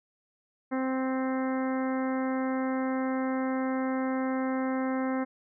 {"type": "harmonic tone", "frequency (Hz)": 261.6, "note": "C4", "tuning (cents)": 0, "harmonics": [1, 2, 3, 4, 5, 6, 7, 8], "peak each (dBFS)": [-28, -34, -38, -40, -42, -44, -45, -46], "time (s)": [0.71, 5.25], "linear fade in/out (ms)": 20, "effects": []}